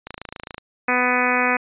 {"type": "click train", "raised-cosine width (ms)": 0.3, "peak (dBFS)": -16, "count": 15, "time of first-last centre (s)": [0.07, 0.581], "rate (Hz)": 27.4}
{"type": "harmonic tone", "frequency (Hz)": 248.9, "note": "B3", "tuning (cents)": 14, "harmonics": [1, 2, 3, 4, 5, 6, 7, 8, 9, 10], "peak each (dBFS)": [-26, -26, -26, -26, -26, -26, -26, -26, -26, -26], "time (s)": [0.88, 1.57], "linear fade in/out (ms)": 5}
{"effects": ["resampled to 8000 Hz"]}